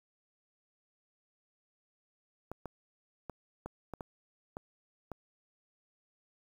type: clicks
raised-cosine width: 1 ms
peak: -26 dBFS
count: 8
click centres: 2.516 / 2.657 / 3.297 / 3.66 / 3.937 / 4.008 / 4.569 / 5.117 s
effects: 9-bit